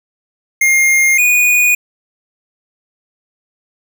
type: tone pair in turn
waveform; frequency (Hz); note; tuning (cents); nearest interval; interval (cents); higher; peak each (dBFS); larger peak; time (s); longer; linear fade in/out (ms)
square; 2125 / 2462; C7 / D#7; +26 / -19; minor third; 255; second; -9; neither; 0.61-1.18 / 1.18-1.75; neither; 5
effects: none